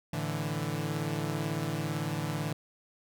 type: chord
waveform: sawtooth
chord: A suspended fourth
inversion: none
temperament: equal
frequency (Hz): 110 / 146.83 / 164.81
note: A2 / D3 / E3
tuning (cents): 0 / 0 / 0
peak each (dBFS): -34 / -30 / -31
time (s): 0.13-2.53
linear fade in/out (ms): 5
effects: none